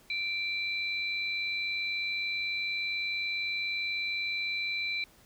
sine tone pair together, 2349 / 3993 Hz, D7 / B7, 0 / +18 cents, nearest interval major sixth, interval 918 cents, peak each -31 / -36 dBFS, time 0.1-5.04 s, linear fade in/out 2 ms, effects pink hiss -60 dBFS RMS until 5.25 s

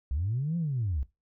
sine linear two-way sweep, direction up then down, 61.1 to 174.8 to 61.1 Hz, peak -26 dBFS, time 0.11-1.03 s, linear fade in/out 0 ms, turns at 0.57 s, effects noise-tail reverb RT60 0.2 s tail -18 dB re dry + tanh soft clip ceiling -22 dBFS

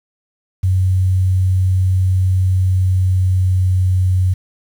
sine tone with pitch glide, 93.2 to 92.4 Hz, F#2 to F#2, +13 to -2 cents, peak -11 dBFS, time 0.63-4.34 s, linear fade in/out 10 ms, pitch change -15 cents, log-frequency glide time 2.44-4.18 s, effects 7-bit

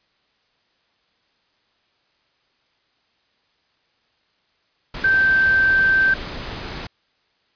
sine tone in noise, 1559 Hz, G6, 10 cents flat, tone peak -13 dBFS, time 5.04-6.14 s, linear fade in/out 5 ms, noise pink, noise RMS -31 dBFS, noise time 4.94-6.87 s, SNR +15 dB, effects white hiss -65 dBFS RMS until 7.55 s + resampled to 11025 Hz

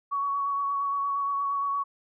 sine tone with vibrato, 1121 Hz, C#6, 19 cents sharp, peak -25 dBFS, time 0.11-1.84 s, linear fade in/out 20 ms, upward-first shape sine, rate 8.6 Hz, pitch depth 17 cents each way, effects none

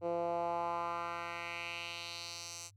10% pulse tone with band-pass filter sweep, 170.9 Hz, F3, 37 cents flat, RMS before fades -39 dBFS, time 0.01-2.71 s, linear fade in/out 50 ms, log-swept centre 480 to 7000 Hz, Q 2.3, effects added 100 Hz sine -60 dBFS peak until 2.76 s

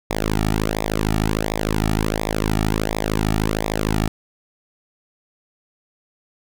sawtooth tone with flanger, 53.2 Hz, G#1, 42 cents sharp, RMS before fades -21 dBFS, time 0.1-4.08 s, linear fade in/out 5 ms, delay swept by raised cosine 0.67 to 1.97 ms, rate 1.4 Hz, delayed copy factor -0.9, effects none

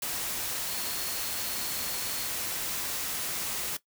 sine tone in noise, 4317 Hz, C#8, 47 cents flat, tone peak -42 dBFS, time 0.67-2.28 s, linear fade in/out 5 ms, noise white, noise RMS -33 dBFS, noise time 0.02-3.77 s, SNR -12 dB, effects noise-tail reverb RT60 0.1 s tail -17 dB re dry

